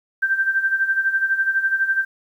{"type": "tone with tremolo", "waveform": "sine", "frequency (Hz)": 1568, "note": "G6", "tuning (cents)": 0, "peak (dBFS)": -14, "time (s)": [0.22, 2.05], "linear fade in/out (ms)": 10, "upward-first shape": "sine", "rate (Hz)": 12, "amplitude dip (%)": 70, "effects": ["9-bit"]}